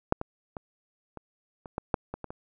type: clicks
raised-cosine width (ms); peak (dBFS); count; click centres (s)
1; -7 / -18 / -22 / -26 / -27 / -16 / -9 / -20 / -22 / -24; 10; 0.124 / 0.214 / 0.568 / 1.173 / 1.658 / 1.781 / 1.942 / 2.14 / 2.243 / 2.305
effects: none